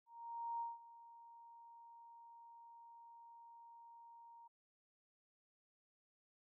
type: tone with ADSR envelope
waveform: sine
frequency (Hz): 932.3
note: A#5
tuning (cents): 0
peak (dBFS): -39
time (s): 0.06-4.48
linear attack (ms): 540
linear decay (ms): 180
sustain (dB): -18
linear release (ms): 11
effects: none